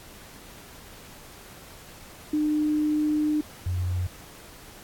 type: tone pair in turn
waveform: sine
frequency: 302.4 / 89.9 Hz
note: D#4 / F#2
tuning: -49 / -49 cents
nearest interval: octave + major sixth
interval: 2100 cents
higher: first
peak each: -21 / -24 dBFS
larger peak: first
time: 2.33-3.41 / 3.66-4.07 s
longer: first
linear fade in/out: 5 ms
effects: pink hiss -47 dBFS RMS until 4.83 s + AAC 64 kbps